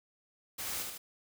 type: noise with echo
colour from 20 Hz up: white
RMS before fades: -39 dBFS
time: 0.58-0.83 s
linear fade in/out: 10 ms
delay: 75 ms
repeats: 2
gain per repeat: -3 dB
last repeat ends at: 0.98 s
effects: none